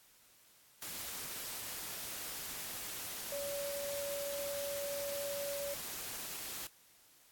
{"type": "tone in noise", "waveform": "sine", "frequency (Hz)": 568, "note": "C#5", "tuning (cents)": 42, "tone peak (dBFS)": -38, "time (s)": [3.32, 5.74], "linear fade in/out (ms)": 2, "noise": "white", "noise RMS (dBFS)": -43, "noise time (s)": [0.82, 6.67], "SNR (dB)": 2, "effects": ["white hiss -64 dBFS RMS until 7.31 s", "AAC 64 kbps"]}